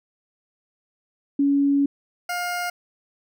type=tone pair in turn; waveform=sine / 20% pulse; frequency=281.2 / 708.6 Hz; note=C#4 / F5; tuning=+25 / +25 cents; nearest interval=octave + major third; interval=1600 cents; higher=second; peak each=-16 / -20 dBFS; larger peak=first; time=1.39-1.86 / 2.29-2.7 s; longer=first; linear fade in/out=5 ms; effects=none